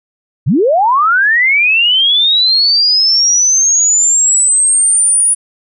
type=linear sweep; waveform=sine; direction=up; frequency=96.1 to 9780 Hz; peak=-7 dBFS; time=0.46-5.35 s; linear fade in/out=20 ms; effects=none